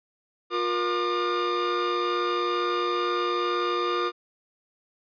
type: tone cluster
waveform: 45% pulse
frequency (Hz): 355.4 / 474.6 / 1204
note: F4 / A#4 / D6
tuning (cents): +30 / +31 / +43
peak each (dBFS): -28 / -31 / -27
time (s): 0.5-4.12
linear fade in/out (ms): 50
effects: resampled to 11025 Hz